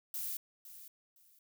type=noise with echo; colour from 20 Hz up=violet; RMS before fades=-39 dBFS; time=0.14-0.37 s; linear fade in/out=2 ms; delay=510 ms; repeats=2; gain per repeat=-13 dB; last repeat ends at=1.39 s; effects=none